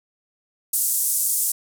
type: band-pass noise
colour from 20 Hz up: pink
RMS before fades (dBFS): -22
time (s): 0.73-1.52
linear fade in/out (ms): 5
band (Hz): 8100 to 14000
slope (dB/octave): 24
effects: none